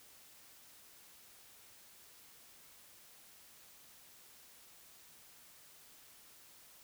silence, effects white hiss -60 dBFS RMS until 6.83 s

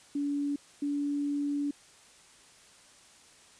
sine tone pair in turn, 286.1 / 287.3 Hz, D4 / D4, -45 / -38 cents, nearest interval unison, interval 7 cents, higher second, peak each -28 dBFS, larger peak neither, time 0.15-0.56 / 0.82-1.71 s, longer second, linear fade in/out 5 ms, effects white hiss -57 dBFS RMS until 3.59 s + resampled to 22050 Hz

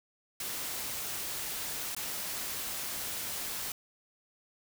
white noise with dropouts, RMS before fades -37 dBFS, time 0.4-3.72 s, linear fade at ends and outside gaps 2 ms, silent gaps 1.949-1.965 s, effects none

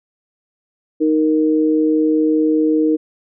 sine tone pair together, 311.2 / 466.2 Hz, D#4 / A#4, 0 / 0 cents, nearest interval perfect fifth, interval 700 cents, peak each -13 / -18 dBFS, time 1-2.97 s, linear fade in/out 20 ms, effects none

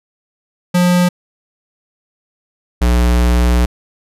square tone pair in turn, 178 / 60.13 Hz, F3 / B1, +33 / -46 cents, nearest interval octave + perfect fifth, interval 1879 cents, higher first, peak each -10 dBFS, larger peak neither, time 0.74-1.09 / 2.81-3.66 s, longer second, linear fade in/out 10 ms, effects resampled to 32000 Hz

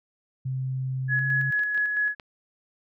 sine tone with pitch glide, 130.8 to 134.79 Hz, C3 to C#3, 0 to -48 cents, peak -26 dBFS, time 0.45-1.51 s, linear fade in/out 10 ms, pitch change +52 cents, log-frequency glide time 1.15-1.25 s
sine tone with tremolo, 1687 Hz, G#6, 27 cents sharp, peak -21 dBFS, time 1.08-2.15 s, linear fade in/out 50 ms, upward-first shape square, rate 4.5 Hz, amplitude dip 35%
clicks, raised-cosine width 0.3 ms, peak -26 dBFS, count 3, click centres 1.593 / 1.777 / 2.198 s
effects none

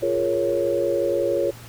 sine chord, Bb minor seventh, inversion second, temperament equal, 349.2 / 415.3 / 466.2 / 554.4 Hz, F4 / Ab4 / Bb4 / Db5, 0 / 0 / 0 / 0 cents, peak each -25 / -27 / -27 / -22 dBFS, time 0.02-1.51 s, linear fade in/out 10 ms, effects added 116 Hz sine -42 dBFS peak until 1.68 s + pink hiss -44 dBFS RMS until 1.68 s

